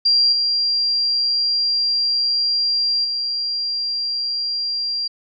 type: tone with level steps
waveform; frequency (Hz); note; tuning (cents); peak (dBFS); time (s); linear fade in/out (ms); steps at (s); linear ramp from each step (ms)
sine; 4757; D8; +21; -12 / -16 / -20; 0.05-5.08; 10; 0.32 / 3.04; 10
effects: none